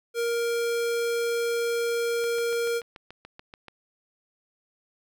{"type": "tone", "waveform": "square", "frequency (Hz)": 468.4, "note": "A#4", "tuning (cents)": 8, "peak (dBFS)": -25, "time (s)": [0.14, 2.82], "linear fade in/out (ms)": 50}
{"type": "click train", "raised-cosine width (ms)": 0.3, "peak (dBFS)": -27, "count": 11, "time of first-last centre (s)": [2.24, 3.683], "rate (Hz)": 6.93}
{"effects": []}